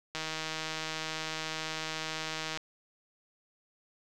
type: click train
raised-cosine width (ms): 0.2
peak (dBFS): -18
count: 384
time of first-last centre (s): 0.15-2.574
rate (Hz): 158
effects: none